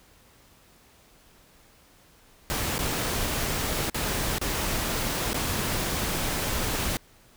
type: noise with dropouts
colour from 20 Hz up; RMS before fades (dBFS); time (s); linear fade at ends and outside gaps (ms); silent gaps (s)
pink; -28; 2.5-6.97; 0; 2.781-2.79 / 3.898-3.945 / 4.383-4.414 / 5.332-5.344
effects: pink hiss -57 dBFS RMS until 7.36 s